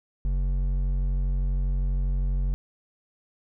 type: tone with hard clipping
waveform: triangle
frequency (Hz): 46.24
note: F#1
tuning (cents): 0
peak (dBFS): -24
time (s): 0.25-2.54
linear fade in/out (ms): 0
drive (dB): 11
effects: none